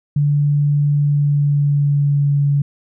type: tone with pitch glide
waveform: sine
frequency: 145.4 to 142.57 Hz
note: D3 to C#3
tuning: -17 to +49 cents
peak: -12 dBFS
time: 0.16-2.62 s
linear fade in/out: 5 ms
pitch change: -34 cents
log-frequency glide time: 0.93-2.42 s
effects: none